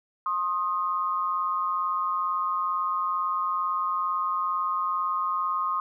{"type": "tone pair together", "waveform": "sine", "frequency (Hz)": [1062.3, 1244.5], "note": ["C6", "D#6"], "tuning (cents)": [26, 0], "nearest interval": "minor third", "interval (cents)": 274, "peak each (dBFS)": -27, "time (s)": [0.26, 5.8], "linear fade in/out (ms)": 2, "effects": []}